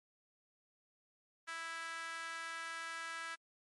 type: tone with high-pass filter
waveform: sawtooth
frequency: 329.6 Hz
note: E4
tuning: in tune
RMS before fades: -44 dBFS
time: 1.47-3.36 s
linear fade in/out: 20 ms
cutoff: 1500 Hz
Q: 3.1
effects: MP3 48 kbps